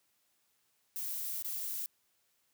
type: noise with dropouts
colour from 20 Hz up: violet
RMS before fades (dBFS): -38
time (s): 0.96-1.86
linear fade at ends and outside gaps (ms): 0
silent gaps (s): 1.424-1.446
effects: white hiss -75 dBFS RMS until 2.53 s + high-pass 60 Hz 12 dB/octave